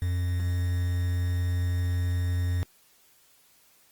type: tone with quantisation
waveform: triangle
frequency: 88.8 Hz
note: F2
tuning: 29 cents sharp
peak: -22 dBFS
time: 0.02-2.63 s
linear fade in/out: 0 ms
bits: 7
effects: white hiss -61 dBFS RMS until 3.91 s + Opus 24 kbps